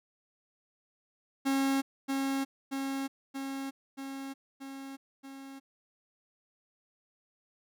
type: tone with echo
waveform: 45% pulse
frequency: 271.5 Hz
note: C#4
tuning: 36 cents flat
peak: -26 dBFS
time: 1.45-1.82 s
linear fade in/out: 20 ms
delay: 630 ms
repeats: 6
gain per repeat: -3 dB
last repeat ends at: 5.6 s
effects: none